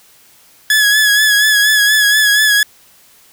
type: tone with vibrato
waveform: sawtooth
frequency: 1694 Hz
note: G#6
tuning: 34 cents sharp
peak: -5 dBFS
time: 0.7-2.63 s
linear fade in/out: 2 ms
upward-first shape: sine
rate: 4.2 Hz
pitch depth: 43 cents each way
effects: white hiss -47 dBFS RMS until 3.32 s